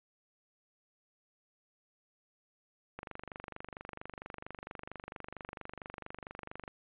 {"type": "click train", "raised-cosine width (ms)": 0.5, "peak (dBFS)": -27, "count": 91, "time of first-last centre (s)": [2.99, 6.679], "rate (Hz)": 24.4, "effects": ["resampled to 8000 Hz"]}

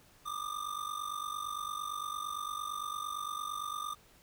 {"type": "ring-modulated tone", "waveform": "square", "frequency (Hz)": 1200, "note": "D6", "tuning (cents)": 37, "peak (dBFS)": -34, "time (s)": [0.25, 3.95], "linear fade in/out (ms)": 20, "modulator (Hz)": 24.4, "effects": ["pink hiss -62 dBFS RMS until 4.22 s"]}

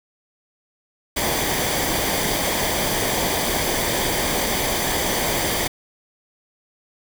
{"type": "noise with comb filter", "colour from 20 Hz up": "pink", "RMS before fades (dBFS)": -22, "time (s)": [1.16, 5.68], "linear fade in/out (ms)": 10, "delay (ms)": 0.74, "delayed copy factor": -0.55, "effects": []}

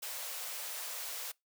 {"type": "high-pass noise", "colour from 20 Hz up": "white", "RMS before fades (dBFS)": -41, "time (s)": [0.02, 1.32], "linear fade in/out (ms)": 10, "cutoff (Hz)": 460, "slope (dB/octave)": 96, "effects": ["noise-tail reverb RT60 0.2 s tail -25 dB re dry"]}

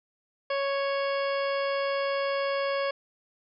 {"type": "harmonic tone", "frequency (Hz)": 554.4, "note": "C#5", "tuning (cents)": 0, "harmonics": [1, 2, 3, 4, 5, 6, 8, 9], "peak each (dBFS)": [-27, -33, -37, -39, -41, -43, -45, -46], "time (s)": [0.5, 2.91], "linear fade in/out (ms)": 5, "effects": []}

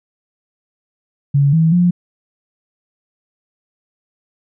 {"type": "tone with pitch steps", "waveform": "sine", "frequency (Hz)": [141.1, 162, 176.6], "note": ["C#3", "E3", "F3"], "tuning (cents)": [31, -30, 20], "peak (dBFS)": -9, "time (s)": [1.34, 1.91], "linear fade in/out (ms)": 10, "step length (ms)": 190, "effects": []}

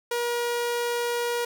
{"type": "tone", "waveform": "sawtooth", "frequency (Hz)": 477.6, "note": "A#4", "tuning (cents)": 42, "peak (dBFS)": -21, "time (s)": [0.11, 1.45], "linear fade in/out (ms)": 5, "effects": []}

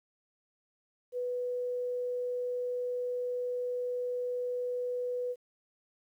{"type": "tone", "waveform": "sine", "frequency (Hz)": 493.9, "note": "B4", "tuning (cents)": 0, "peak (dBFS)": -31, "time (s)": [1.12, 5.36], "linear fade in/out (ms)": 50, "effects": ["11-bit"]}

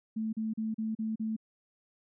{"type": "tone bursts", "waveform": "sine", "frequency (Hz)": 220, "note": "A3", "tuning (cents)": 0, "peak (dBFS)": -30, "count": 6, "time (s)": [0.16, 1.365], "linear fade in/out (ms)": 10, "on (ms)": 170, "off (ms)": 37, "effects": []}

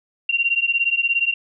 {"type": "beating tone pair", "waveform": "sine", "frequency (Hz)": [2753, 2770], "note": ["F7", "F7"], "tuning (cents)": [-25, -15], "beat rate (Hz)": 17, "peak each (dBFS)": -20, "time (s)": [0.29, 1.34], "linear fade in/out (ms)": 5, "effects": []}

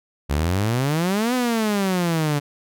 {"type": "exponential two-way sweep", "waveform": "sawtooth", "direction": "up then down", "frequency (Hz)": [67.8, 256, 142.2], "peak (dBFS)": -15, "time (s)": [0.29, 2.4], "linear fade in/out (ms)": 20, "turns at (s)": 1.34, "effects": []}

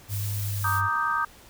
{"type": "noise", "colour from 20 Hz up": "blue", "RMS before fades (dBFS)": -36, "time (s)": [0.08, 0.82], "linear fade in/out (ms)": 50}
{"type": "tone with pitch glide", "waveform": "sine", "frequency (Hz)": [102.1, 98.34], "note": ["G#2", "G2"], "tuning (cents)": [-29, 6], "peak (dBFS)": -27, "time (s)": [0.08, 0.9], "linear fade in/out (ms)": 50, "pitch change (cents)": -65, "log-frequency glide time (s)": [0.54, 0.73]}
{"type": "chord", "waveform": "sine", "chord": "Eb major seventh", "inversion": "second", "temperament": "equal", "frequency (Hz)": [932.3, 1174.7, 1244.5, 1568], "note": ["Bb5", "D6", "Eb6", "G6"], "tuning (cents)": [0, 0, 0, 0], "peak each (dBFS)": [-31, -31, -26, -28], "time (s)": [0.64, 1.25], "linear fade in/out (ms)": 5}
{"effects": ["pink hiss -51 dBFS RMS until 1.49 s"]}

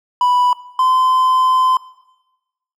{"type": "tone pair in turn", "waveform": "triangle", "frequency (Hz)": [987.8, 1028.2], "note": ["B5", "C6"], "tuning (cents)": [0, -31], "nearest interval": "minor second", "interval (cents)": 69, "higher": "second", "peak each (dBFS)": [-9, -9], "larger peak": "neither", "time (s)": [[0.21, 0.53], [0.79, 1.77]], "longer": "second", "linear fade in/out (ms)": 2, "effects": ["noise-tail reverb RT60 1.0 s tail -18 dB re dry"]}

